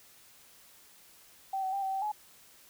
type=tone with pitch steps; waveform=sine; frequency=774 / 758 / 790 / 769 / 774 / 845 Hz; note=G5 / F#5 / G5 / G5 / G5 / G#5; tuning=-22 / +42 / +13 / -33 / -22 / +30 cents; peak=-30 dBFS; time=1.53-2.118 s; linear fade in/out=5 ms; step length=98 ms; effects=white hiss -58 dBFS RMS until 2.69 s